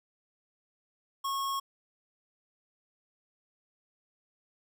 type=tone; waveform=square; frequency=1094 Hz; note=C#6; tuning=23 cents flat; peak=-31 dBFS; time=1.24-1.6 s; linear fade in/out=10 ms; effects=none